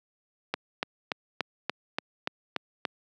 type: click train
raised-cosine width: 0.3 ms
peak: -11 dBFS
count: 9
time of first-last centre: 0.54-2.852 s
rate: 3.46 Hz
effects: high-pass 200 Hz 12 dB/octave